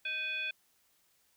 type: tone with frequency modulation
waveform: sine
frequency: 2489 Hz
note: D#7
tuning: in tune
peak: -33 dBFS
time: 0.05-0.51 s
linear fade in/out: 5 ms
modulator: 932 Hz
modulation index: 0.8
effects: white hiss -71 dBFS RMS until 1.36 s